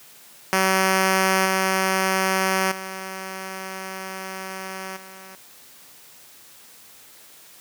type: tone with level steps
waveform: 5% pulse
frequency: 189.9 Hz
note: F#3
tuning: 45 cents sharp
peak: -6 / -8 / -20 / -30 dBFS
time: 0.53-5.35 s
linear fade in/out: 0 ms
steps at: 1.45 / 2.71 / 4.96 s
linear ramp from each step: 10 ms
effects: white hiss -48 dBFS RMS until 7.6 s + high-pass 100 Hz 12 dB/octave